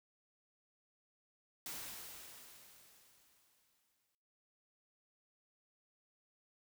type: noise with exponential decay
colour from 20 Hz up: white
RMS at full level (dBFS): -44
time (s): 1.66-4.15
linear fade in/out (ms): 1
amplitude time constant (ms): 540
effects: noise-tail reverb RT60 0.8 s tail -18 dB re dry